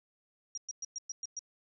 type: tone bursts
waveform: sine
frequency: 5700 Hz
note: F8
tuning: 34 cents sharp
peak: -36 dBFS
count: 7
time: 0.55-1.392 s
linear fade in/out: 2 ms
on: 26 ms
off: 110 ms
effects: none